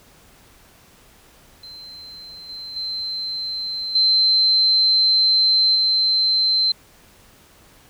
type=tone with level steps; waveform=sine; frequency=4100 Hz; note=C8; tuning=36 cents flat; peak=-36 / -31 / -24 / -13 / -15 dBFS; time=1.63-6.72 s; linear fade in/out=5 ms; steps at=2.49 / 2.76 / 3.95 / 5.75 s; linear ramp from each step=5 ms; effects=pink hiss -51 dBFS RMS until 7.89 s